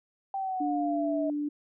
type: exponential sweep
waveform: sine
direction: down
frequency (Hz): 784 to 632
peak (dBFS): -29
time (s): 0.34-1.3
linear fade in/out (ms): 2
type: tone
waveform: sine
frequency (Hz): 293.7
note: D4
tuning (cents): 0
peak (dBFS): -28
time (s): 0.6-1.49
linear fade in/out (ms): 10
effects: none